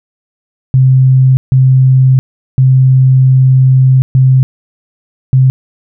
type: tone bursts at uneven times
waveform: sine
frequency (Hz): 130.81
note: C3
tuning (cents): 0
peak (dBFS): -3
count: 5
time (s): 0.74-1.37 / 1.52-2.19 / 2.58-4.02 / 4.15-4.43 / 5.33-5.5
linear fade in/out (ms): 0
effects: none